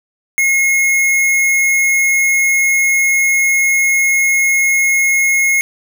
square tone, 2162 Hz, C#7, 44 cents flat, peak -11 dBFS, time 0.38-5.61 s, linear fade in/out 0 ms, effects none

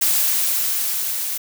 blue noise with level ramp, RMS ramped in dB -17 to -25 dBFS, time 0.01-1.38 s, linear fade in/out 10 ms, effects none

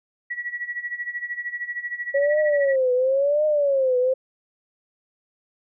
sine tone with tremolo, 1933 Hz, B6, 38 cents flat, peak -24 dBFS, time 0.3-2.76 s, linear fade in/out 10 ms, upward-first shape sine, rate 13 Hz, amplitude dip 80%
sine tone with vibrato, 552 Hz, C#5, 7 cents flat, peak -17 dBFS, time 2.14-4.14 s, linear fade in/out 10 ms, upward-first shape triangle, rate 0.95 Hz, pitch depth 190 cents each way
effects none

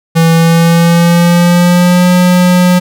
square tone with pitch glide, 164.81 to 179.73 Hz, E3 to F3, 0 to +50 cents, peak -5 dBFS, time 0.15-2.8 s, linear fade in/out 20 ms, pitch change +150 cents, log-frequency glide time 0.33-2.09 s, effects none

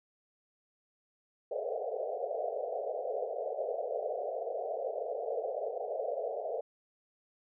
pink band-pass noise, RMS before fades -36 dBFS, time 1.51-6.61 s, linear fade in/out 5 ms, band 430 to 730 Hz, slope 96 dB/octave, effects none

